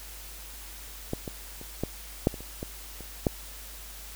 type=clicks; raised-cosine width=2 ms; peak=-15 / -21 / -29 / -14 / -7 / -26 / -30 / -20 / -30 / -9 dBFS; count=10; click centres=1.134 / 1.278 / 1.614 / 1.836 / 2.271 / 2.342 / 2.406 / 2.629 / 3.007 / 3.268 s; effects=added 50 Hz sine -45 dBFS peak until 4.15 s + white hiss -45 dBFS RMS until 4.15 s